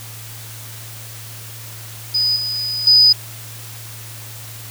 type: tone with level steps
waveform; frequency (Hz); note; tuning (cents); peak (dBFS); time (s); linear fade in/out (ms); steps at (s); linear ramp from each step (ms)
sine; 4978; D#8; 0; -14 / -20 / -7; 2.14-3.13; 10; 2.36 / 2.87; 2
effects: added 112 Hz sine -35 dBFS peak until 4.7 s + white hiss -36 dBFS RMS until 4.7 s